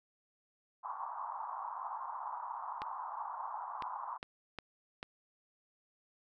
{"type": "band-pass noise", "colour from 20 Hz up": "pink", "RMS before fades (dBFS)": -42, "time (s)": [0.83, 4.18], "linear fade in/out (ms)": 20, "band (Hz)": [860, 1100], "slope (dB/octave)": 48}
{"type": "clicks", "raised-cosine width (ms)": 0.3, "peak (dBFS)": -25, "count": 5, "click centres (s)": [2.819, 3.823, 4.229, 4.587, 5.029]}
{"effects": []}